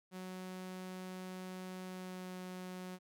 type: tone with pitch glide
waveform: sawtooth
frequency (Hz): 185 to 183.4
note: F#3 to F#3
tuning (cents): 0 to -15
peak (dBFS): -40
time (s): 0.11-2.99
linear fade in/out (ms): 50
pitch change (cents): -15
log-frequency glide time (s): 1.84-2.36
effects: none